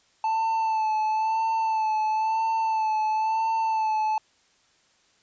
triangle tone with vibrato, 880 Hz, A5, in tune, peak -20 dBFS, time 0.24-4.18 s, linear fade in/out 2 ms, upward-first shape sine, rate 0.99 Hz, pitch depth 31 cents each way, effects white hiss -63 dBFS RMS until 5.22 s + resampled to 16000 Hz

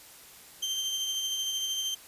30% pulse tone with tremolo, 3136 Hz, G7, in tune, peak -25 dBFS, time 0.62-1.95 s, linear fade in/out 10 ms, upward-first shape sine, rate 13 Hz, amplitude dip 30%, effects white hiss -51 dBFS RMS until 2.07 s + resampled to 32000 Hz

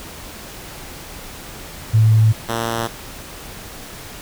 sine / 5% pulse tone pair in turn, 110 / 115.24 Hz, A2 / A#2, 0 / -19 cents, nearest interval minor second, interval 81 cents, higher second, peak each -9 dBFS, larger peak neither, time 1.93-2.33 / 2.48-2.88 s, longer neither, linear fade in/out 20 ms, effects pink hiss -35 dBFS RMS until 4.21 s

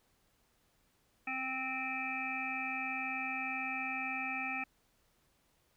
harmonic tone with a mistuned harmonic, 261.6 Hz, C4, in tune, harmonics 1 / 3 / 5 / 7 / 9 / 10, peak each -45 / -42 / -45 / -45 / -39 / -41 dBFS, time 1.27-4.64 s, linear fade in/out 5 ms, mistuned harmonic 10, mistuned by -33 cents, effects pink hiss -73 dBFS RMS until 5.76 s

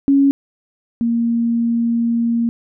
sine tone pair in turn, 277.2 / 233.1 Hz, C#4 / A#3, 0 / 0 cents, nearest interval minor third, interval 300 cents, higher first, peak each -9 / -14 dBFS, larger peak first, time 0.08-0.31 / 1.01-2.49 s, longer second, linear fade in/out 0 ms, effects none

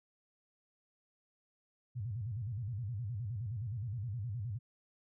sine tone with vibrato, 110.5 Hz, A2, 8 cents sharp, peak -36 dBFS, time 1.95-4.59 s, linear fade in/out 20 ms, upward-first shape square, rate 9.6 Hz, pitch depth 190 cents each way, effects none

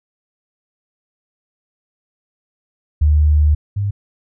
sine tone pair in turn, 75.2 / 100.96 Hz, D2 / G#2, +42 / -48 cents, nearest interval perfect fourth, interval 510 cents, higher second, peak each -9 / -16 dBFS, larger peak first, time 3.01-3.55 / 3.76-3.91 s, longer first, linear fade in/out 10 ms, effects none

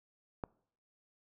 click, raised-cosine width 1 ms, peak -23 dBFS, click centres 0.438 s, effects noise-tail reverb RT60 0.6 s tail -24 dB re dry

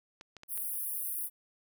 clicks, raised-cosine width 0.2 ms, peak -30 dBFS, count 4, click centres 0.211 / 0.367 / 0.434 / 0.576 s
pink high-pass noise, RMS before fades -36 dBFS, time 0.48-1.3 s, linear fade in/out 50 ms, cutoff 9600 Hz, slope 96 dB/octave
effects none

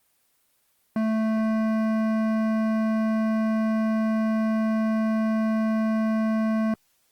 sine tone with hard clipping, 220 Hz, A3, in tune, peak -23 dBFS, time 0.96-6.74 s, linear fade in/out 2 ms, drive 14 dB, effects white hiss -67 dBFS RMS until 7.11 s + Opus 24 kbps

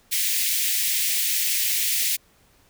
white high-pass noise, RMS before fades -23 dBFS, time 0.11-2.17 s, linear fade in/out 20 ms, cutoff 1900 Hz, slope 48 dB/octave, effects pink hiss -59 dBFS RMS until 2.69 s

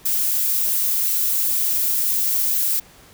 violet noise, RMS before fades -20 dBFS, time 0.05-2.8 s, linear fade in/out 10 ms, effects pink hiss -48 dBFS RMS until 3.13 s

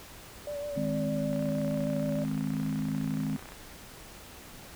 sine tone with vibrato, 580 Hz, D5, 22 cents flat, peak -33 dBFS, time 0.47-2.24 s, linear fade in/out 2 ms, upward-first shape sine, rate 6.5 Hz, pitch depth 26 cents each way
sine chord, Ab major, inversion second, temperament equal, 155.56 / 207.7 / 261.6 Hz, Eb3 / Ab3 / C4, 0 / 0 / 0 cents, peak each -33 dBFS, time 0.76-3.37 s, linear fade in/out 10 ms
click train, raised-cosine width 0.5 ms, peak -30 dBFS, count 70, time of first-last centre 1.33-3.52 s, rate 31.5 Hz
effects pink hiss -48 dBFS RMS until 4.75 s

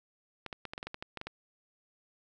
clicks, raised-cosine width 0.3 ms, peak -23 dBFS, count 12, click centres 0.463 / 0.528 / 0.653 / 0.735 / 0.779 / 0.829 / 0.87 / 0.944 / 1.025 / 1.173 / 1.214 / 1.27 s, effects none

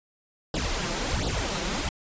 pink noise with flanger, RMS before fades -28 dBFS, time 0.54-1.89 s, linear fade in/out 2 ms, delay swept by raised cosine 0.22 to 5.92 ms, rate 1.4 Hz, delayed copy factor +0.85, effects resampled to 16000 Hz

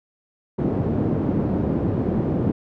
pink band-pass noise, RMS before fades -22 dBFS, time 0.58-2.52 s, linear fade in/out 10 ms, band 120 to 360 Hz, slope 12 dB/octave, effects none

